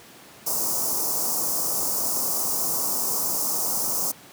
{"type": "band-stop noise", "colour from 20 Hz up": "white", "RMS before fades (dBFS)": -25, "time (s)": [0.46, 4.12], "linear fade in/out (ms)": 10, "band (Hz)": [1200, 5100], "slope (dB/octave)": 48, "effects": ["pink hiss -47 dBFS RMS until 4.32 s", "high-pass 150 Hz 12 dB/octave"]}